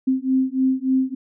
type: beating tone pair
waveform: sine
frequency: 260.2 / 263.6 Hz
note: C4 / C4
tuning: -9 / +13 cents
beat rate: 3.4 Hz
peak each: -20 dBFS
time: 0.07-1.15 s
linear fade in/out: 10 ms
effects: none